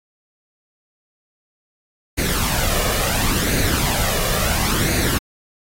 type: noise with flanger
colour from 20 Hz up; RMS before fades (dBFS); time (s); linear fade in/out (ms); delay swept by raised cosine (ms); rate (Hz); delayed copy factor
pink; -20; 2.17-5.19; 20; 0.46 to 1.76; 0.72; +0.55
effects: AAC 48 kbps